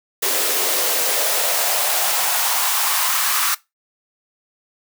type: noise with high-pass filter sweep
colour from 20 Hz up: white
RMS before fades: -19 dBFS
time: 0.22-3.55 s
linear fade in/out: 10 ms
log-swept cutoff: 380 to 1200 Hz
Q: 2.8
effects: noise-tail reverb RT60 0.2 s tail -20 dB re dry